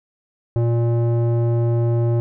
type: tone with low-pass filter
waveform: square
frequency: 117.5 Hz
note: A#2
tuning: 14 cents sharp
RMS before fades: -18 dBFS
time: 0.56-2.2 s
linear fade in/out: 0 ms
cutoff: 550 Hz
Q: 1.1
effects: none